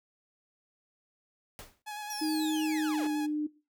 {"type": "noise with exponential decay", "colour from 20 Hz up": "pink", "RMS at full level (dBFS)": -42, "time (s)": [1.59, 1.82], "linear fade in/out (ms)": 0, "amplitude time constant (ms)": 49}
{"type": "tone with vibrato", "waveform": "sawtooth", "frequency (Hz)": 840, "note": "G#5", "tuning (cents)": 19, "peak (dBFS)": -34, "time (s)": [1.86, 3.27], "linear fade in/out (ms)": 20, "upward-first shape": "square", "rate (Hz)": 9.3, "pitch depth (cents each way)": 19}
{"type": "linear sweep", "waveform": "sawtooth", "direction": "down", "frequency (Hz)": [5780, 278.2], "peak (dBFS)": -35, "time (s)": [2.1, 3.07], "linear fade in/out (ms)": 2}
{"type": "tone with pitch glide", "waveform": "sine", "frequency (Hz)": [311.1, 301], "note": ["D#4", "D4"], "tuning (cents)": [0, 43], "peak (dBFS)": -28, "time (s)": [2.21, 3.47], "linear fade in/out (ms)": 10, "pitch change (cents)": -57, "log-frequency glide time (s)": [2.75, 3.14]}
{"effects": ["noise-tail reverb RT60 0.3 s tail -19 dB re dry"]}